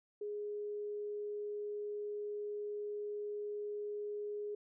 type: tone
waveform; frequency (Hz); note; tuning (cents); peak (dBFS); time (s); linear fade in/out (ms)
sine; 415.3; G#4; 0; -38; 0.21-4.55; 5
effects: none